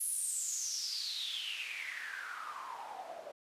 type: noise with band-pass filter sweep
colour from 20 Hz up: white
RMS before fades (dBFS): -40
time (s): 0-3.32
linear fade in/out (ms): 10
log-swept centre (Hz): 11000 to 570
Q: 8.7
effects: resampled to 32000 Hz